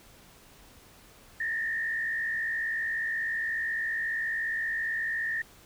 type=tone with frequency modulation; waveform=sine; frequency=1819 Hz; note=A#6; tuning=43 cents flat; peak=-28 dBFS; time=1.4-5.42 s; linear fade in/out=5 ms; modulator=57.3 Hz; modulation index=1.1; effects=pink hiss -55 dBFS RMS until 5.65 s